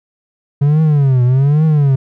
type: tone with vibrato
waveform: triangle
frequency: 139.5 Hz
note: C#3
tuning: 11 cents sharp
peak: -6 dBFS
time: 0.61-1.96 s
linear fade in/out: 10 ms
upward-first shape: triangle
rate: 1.2 Hz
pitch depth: 240 cents each way
effects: none